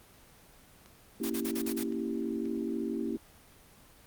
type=click train; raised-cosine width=0.2 ms; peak=-36 dBFS; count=4; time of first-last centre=0.86-2.456 s; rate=1.88 Hz
type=chord; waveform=sine; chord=A# diminished seventh; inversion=none; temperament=equal; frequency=233.1 / 277.2 / 329.6 / 392 Hz; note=A#3 / C#4 / E4 / G4; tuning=0 / 0 / 0 / 0 cents; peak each=-35 / -37 / -36 / -38 dBFS; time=1.2-3.17 s; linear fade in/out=5 ms
type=noise bursts; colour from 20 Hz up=white; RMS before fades=-38 dBFS; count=6; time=1.23-1.836 s; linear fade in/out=10 ms; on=71 ms; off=36 ms
effects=pink hiss -57 dBFS RMS until 4.06 s + Opus 24 kbps